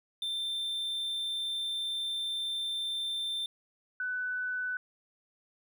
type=tone pair in turn; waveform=triangle / sine; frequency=3569 / 1497 Hz; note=A7 / F#6; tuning=+24 / +20 cents; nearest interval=octave + minor third; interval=1504 cents; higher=first; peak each=-30 / -31 dBFS; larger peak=first; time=0.22-3.46 / 4-4.77 s; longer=first; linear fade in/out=2 ms; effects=none